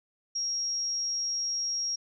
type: tone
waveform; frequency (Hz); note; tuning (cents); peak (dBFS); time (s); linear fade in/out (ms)
sine; 5600; F8; +4; -28; 0.35-1.96; 10
effects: none